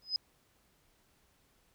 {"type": "tone with exponential growth", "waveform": "sine", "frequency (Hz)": 5040, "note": "D#8", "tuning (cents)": 21, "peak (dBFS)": -25, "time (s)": [0.02, 0.16], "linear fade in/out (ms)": 1, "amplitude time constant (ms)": 30, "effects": ["pink hiss -70 dBFS RMS until 1.74 s"]}